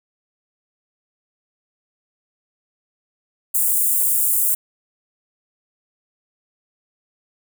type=high-pass noise; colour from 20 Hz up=white; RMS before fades=-18 dBFS; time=3.54-4.55 s; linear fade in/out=10 ms; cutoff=7900 Hz; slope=48 dB/octave; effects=none